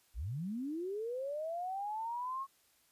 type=linear sweep; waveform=sine; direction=up; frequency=41.97 to 1100 Hz; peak=-36 dBFS; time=0.14-2.47 s; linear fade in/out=50 ms; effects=white hiss -70 dBFS RMS until 2.91 s + resampled to 32000 Hz